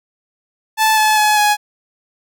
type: tone with pitch steps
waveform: sawtooth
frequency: 874 / 861 / 848.1 / 835.5 Hz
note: A5 / A5 / G#5 / G#5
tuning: -12 / -38 / +36 / +10 cents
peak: -7 dBFS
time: 0.77-1.57 s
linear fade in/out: 50 ms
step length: 200 ms
effects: none